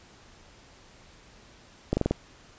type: slowing click train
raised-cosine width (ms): 2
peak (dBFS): -10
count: 5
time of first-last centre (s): 1.93-2.11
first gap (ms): 40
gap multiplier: 1.08
effects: pink hiss -54 dBFS RMS until 2.58 s + resampled to 16000 Hz